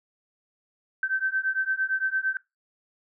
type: beating tone pair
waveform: sine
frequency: 1542 / 1550.8 Hz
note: G6 / G6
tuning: -29 / -19 cents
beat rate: 8.8 Hz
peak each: -27 dBFS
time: 1.03-2.37 s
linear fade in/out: 2 ms
effects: noise-tail reverb RT60 0.2 s tail -20 dB re dry